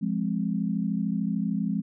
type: chord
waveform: sine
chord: F minor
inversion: none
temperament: equal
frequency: 174.61 / 207.7 / 261.6 Hz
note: F3 / Ab3 / C4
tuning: 0 / 0 / 0 cents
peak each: -29 / -27 / -32 dBFS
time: 0.01-1.82 s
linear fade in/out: 20 ms
effects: none